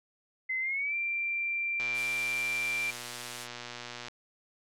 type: tone with pitch glide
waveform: sine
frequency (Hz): 2055 to 2361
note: C7 to D7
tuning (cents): -32 to +9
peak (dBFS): -29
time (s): 0.49-2.91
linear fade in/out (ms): 10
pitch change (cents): +241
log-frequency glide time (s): 0.6-0.95
type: click train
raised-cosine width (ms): 0.2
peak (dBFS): -23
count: 275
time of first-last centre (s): 1.8-4.083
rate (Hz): 120
type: high-pass noise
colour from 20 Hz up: white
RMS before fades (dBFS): -42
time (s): 1.93-3.48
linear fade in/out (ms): 50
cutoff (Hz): 2500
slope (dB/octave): 12
effects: low-pass 10000 Hz 12 dB/octave